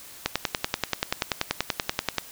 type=click train; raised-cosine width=0.2 ms; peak=-5 dBFS; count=21; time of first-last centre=0.26-2.183 s; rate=10.4 Hz; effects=white hiss -45 dBFS RMS until 2.31 s